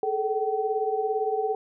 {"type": "tone cluster", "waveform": "sine", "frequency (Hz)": [424.1, 441.7, 765], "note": ["G#4", "A4", "G5"], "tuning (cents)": [36, 7, -42], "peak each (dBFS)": -28, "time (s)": [0.03, 1.55], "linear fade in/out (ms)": 2, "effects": []}